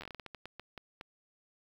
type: slowing click train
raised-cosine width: 0.3 ms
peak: -28 dBFS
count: 14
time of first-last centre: 0.01-1.011 s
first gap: 11 ms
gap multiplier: 1.29
effects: 9-bit